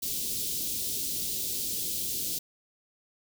white band-stop noise, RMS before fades -32 dBFS, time 0.02-2.39 s, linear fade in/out 10 ms, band 430 to 3400 Hz, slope 24 dB/octave, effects none

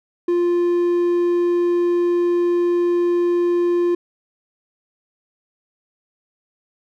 triangle tone, 349.2 Hz, F4, in tune, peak -13 dBFS, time 0.28-3.95 s, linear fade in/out 5 ms, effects none

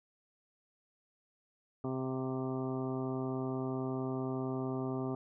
harmonic tone with a mistuned harmonic, 130.81 Hz, C3, in tune, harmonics 1 / 2 / 3 / 4 / 5 / 6 / 7 / 8 / 9, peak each -39 / -37 / -39 / -51 / -45 / -49 / -51 / -53 / -49 dBFS, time 1.84-5.15 s, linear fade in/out 2 ms, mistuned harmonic 6, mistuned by -34 cents, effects none

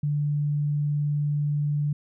sine tone, 146.83 Hz, D3, in tune, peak -22 dBFS, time 0.03-1.93 s, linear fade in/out 5 ms, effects none

